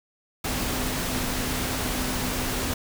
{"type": "tone in noise", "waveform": "sine", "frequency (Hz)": 253.5, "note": "B3", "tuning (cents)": 45, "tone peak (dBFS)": -34, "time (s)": [0.44, 2.74], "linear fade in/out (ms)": 5, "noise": "pink", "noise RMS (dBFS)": -28, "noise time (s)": [0.44, 2.74], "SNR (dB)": -9, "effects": []}